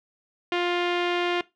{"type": "tone with low-pass filter", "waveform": "sawtooth", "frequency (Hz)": 351.5, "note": "F4", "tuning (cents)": 11, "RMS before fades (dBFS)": -25, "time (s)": [0.52, 1.41], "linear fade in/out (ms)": 2, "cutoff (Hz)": 2900, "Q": 2.7, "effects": ["noise-tail reverb RT60 0.2 s tail -19 dB re dry"]}